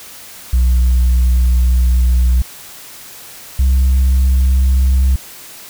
sine tone pair in turn, 61.74 / 65.41 Hz, B1 / C2, 0 / 0 cents, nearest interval minor second, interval 100 cents, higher second, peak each -6 dBFS, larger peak neither, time 0.53-2.42 / 3.59-5.16 s, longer first, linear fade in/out 5 ms, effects tanh soft clip ceiling -7 dBFS + white hiss -35 dBFS RMS until 5.69 s

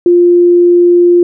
sine tone, 350.1 Hz, F4, 4 cents sharp, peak -3 dBFS, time 0.06-1.23 s, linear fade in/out 2 ms, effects none

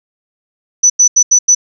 sine tone bursts at uneven times, 5970 Hz, F#8, 15 cents sharp, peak -4 dBFS, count 5, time 0.83-0.9 / 0.99-1.08 / 1.16-1.23 / 1.31-1.39 / 1.48-1.55 s, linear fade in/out 10 ms, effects none

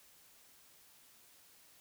silence, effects white hiss -63 dBFS RMS until 1.8 s

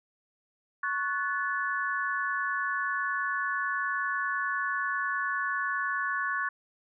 sine chord, F# minor, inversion second, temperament equal with one note detuned, 1108.7 / 1480 / 1729.8 Hz, C#6 / F#6 / A6, 0 / 0 / -30 cents, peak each -32 dBFS, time 0.83-6.49 s, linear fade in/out 5 ms, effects none

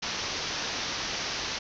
white low-pass noise, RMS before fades -33 dBFS, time 0.02-1.59 s, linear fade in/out 10 ms, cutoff 6200 Hz, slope 96 dB/octave, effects none

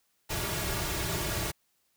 pink noise with comb filter, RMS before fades -32 dBFS, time 0.29-1.52 s, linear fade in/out 20 ms, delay 3.9 ms, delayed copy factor -0.85, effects white hiss -73 dBFS RMS until 1.96 s

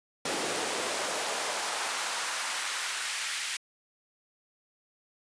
pink noise with high-pass filter sweep, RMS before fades -32 dBFS, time 0.25-3.57 s, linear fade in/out 5 ms, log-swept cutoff 330 to 2100 Hz, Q 1.1, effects resampled to 22050 Hz

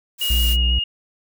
blue noise, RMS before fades -27 dBFS, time 0.18-0.57 s, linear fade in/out 50 ms
sine tone with vibrato, 2863 Hz, F7, 42 cents sharp, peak -20 dBFS, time 0.21-0.84 s, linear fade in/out 5 ms, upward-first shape square, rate 6.1 Hz, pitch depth 10 cents each way
triangle tone, 61 Hz, B1, 21 cents flat, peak -14 dBFS, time 0.3-0.79 s, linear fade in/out 5 ms
effects none

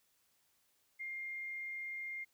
sine tone, 2116 Hz, C7, 19 cents sharp, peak -40 dBFS, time 0.99-2.25 s, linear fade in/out 20 ms, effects white hiss -75 dBFS RMS until 2.33 s

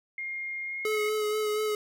sine tone with pitch glide, 2127 to 2168 Hz, C7 to C#7, +28 to -39 cents, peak -32 dBFS, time 0.18-1.09 s, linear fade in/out 2 ms, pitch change +33 cents, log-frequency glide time 0.63-0.97 s
square tone with vibrato, 426.1 Hz, G#4, 44 cents sharp, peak -27 dBFS, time 0.85-1.75 s, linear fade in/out 2 ms, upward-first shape sine, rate 4.2 Hz, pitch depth 20 cents each way
effects none

